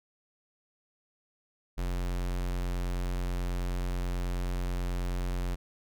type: tone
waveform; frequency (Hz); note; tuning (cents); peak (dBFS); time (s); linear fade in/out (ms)
square; 44.65; F1; +39; -30; 1.77-5.56; 20
effects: none